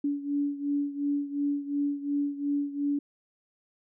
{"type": "beating tone pair", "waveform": "sine", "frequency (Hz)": [285.4, 288.2], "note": ["D4", "D4"], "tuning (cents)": [-49, -33], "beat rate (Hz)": 2.8, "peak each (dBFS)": [-28, -32], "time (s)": [0.04, 2.99], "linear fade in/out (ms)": 5, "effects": []}